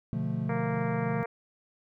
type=chord; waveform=triangle; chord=B half-diminished seventh; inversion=none; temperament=equal; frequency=123.47 / 146.83 / 174.61 / 220 Hz; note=B2 / D3 / F3 / A3; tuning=0 / 0 / 0 / 0 cents; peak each=-32 dBFS; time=0.13-1.23 s; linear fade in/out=0 ms
type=harmonic tone; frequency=232.3 Hz; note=A#3; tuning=6 cents flat; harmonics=2 / 3 / 4 / 5 / 6 / 7 / 8 / 9 / 10; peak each=-34 / -38 / -40 / -42 / -44 / -45 / -46 / -47 / -48 dBFS; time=0.49-1.26 s; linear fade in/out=5 ms
effects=none

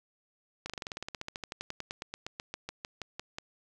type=slowing click train; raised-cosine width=0.2 ms; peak=-20 dBFS; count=30; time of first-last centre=0.66-3.385 s; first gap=37 ms; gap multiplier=1.06; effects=none

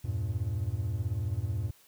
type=chord; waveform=triangle; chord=E diminished; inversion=none; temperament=equal; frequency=82.41 / 98 / 116.54 Hz; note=E2 / G2 / Bb2; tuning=0 / 0 / 0 cents; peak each=-34 / -30 / -32 dBFS; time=0.04-1.71 s; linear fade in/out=10 ms; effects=white hiss -61 dBFS RMS until 1.87 s

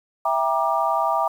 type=chord; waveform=sine; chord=E half-diminished seventh; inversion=none; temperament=just; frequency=659.3 / 791.1 / 949.3 / 1186.7 Hz; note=E5 / G5 / Bb5 / D6; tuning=0 / +16 / +31 / +18 cents; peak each=-24 dBFS; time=0.25-1.28 s; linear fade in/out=5 ms; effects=8-bit

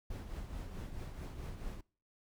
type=noise with tremolo; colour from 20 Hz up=brown; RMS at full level=-41 dBFS; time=0.1-1.81 s; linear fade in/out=5 ms; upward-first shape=triangle; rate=4.6 Hz; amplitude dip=55%; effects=noise-tail reverb RT60 0.4 s tail -24 dB re dry

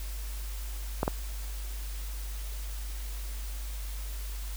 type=clicks; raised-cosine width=1 ms; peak=-12 dBFS; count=2; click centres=1.031 / 1.079 s; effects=added 50 Hz sine -34 dBFS peak until 4.56 s + white hiss -46 dBFS RMS until 4.56 s

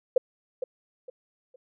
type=tone with echo; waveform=sine; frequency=510 Hz; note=C5; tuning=44 cents flat; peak=-15 dBFS; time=0.16-0.18 s; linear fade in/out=5 ms; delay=460 ms; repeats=3; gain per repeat=-11 dB; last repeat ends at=1.56 s; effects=none

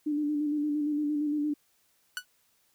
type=tone with vibrato; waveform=sine; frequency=296.6 Hz; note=D4; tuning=17 cents sharp; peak=-26 dBFS; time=0.06-1.54 s; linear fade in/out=10 ms; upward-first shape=square; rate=8.7 Hz; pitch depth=29 cents each way
type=tone with exponential decay; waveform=sawtooth; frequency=1480 Hz; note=F#6; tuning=in tune; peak=-24 dBFS; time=2.17-2.25 s; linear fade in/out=1 ms; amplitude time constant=16 ms
effects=white hiss -69 dBFS RMS until 2.74 s

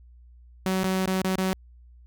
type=tone with dropouts; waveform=sawtooth; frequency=188.1 Hz; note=F#3; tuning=29 cents sharp; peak=-19 dBFS; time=0.66-1.53 s; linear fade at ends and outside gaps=0 ms; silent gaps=0.833-0.843 / 1.057-1.075 / 1.218-1.246 / 1.356-1.382 s; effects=added 60 Hz sine -48 dBFS peak until 2.06 s

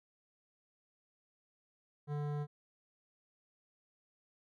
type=tone with hard clipping; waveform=sine; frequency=146.83 Hz; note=D3; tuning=in tune; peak=-37 dBFS; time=2.07-2.47 s; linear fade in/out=50 ms; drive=15 dB; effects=none

